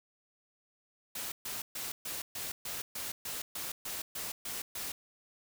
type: noise bursts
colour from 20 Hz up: white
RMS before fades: -39 dBFS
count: 13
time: 1.15-4.92 s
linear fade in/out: 5 ms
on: 170 ms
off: 130 ms
effects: none